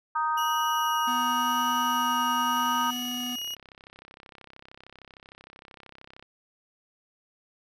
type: harmonic tone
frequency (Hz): 311.1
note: D#4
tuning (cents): 0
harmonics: 3 / 4 / 5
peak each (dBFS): -27 / -27 / -35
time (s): 0.15-2.91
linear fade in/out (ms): 10
type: tone with vibrato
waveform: 35% pulse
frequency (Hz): 2900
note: F#7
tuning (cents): -35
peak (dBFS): -30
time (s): 0.37-3.55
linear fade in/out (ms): 10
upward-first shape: sine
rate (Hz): 0.92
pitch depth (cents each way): 10
type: tone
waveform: square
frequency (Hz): 246.9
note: B3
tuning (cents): 0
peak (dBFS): -34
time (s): 1.07-3.36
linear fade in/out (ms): 10
type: click train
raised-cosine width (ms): 0.3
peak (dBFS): -31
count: 122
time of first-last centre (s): 2.57-6.226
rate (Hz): 33.1
effects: none